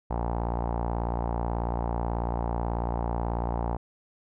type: tone with low-pass filter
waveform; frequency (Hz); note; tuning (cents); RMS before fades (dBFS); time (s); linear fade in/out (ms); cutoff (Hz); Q
sawtooth; 58.27; A#1; 0; -29; 0.1-3.77; 10; 860; 4.2
effects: none